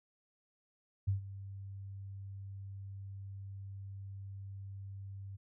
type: tone with ADSR envelope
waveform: sine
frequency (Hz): 98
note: G2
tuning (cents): 0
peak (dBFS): -27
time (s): 1.07-5.37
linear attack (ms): 15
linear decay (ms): 120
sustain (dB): -16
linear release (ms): 17
effects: none